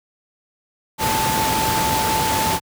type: tone in noise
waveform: sine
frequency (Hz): 880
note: A5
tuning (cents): 0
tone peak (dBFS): -20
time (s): 0.98-2.6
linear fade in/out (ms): 50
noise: pink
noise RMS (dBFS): -21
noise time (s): 0.98-2.6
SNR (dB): -2
effects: high-pass 80 Hz 12 dB/octave